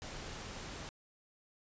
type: noise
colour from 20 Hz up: pink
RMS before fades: -45 dBFS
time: 0.02-0.89 s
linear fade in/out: 0 ms
effects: resampled to 16000 Hz